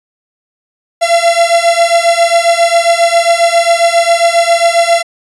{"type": "beating tone pair", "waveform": "45% pulse", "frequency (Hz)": [676, 683.4], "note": ["E5", "F5"], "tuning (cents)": [43, -38], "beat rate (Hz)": 7.4, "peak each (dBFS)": -10, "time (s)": [1.01, 5.03], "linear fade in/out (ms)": 20, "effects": ["resampled to 24000 Hz"]}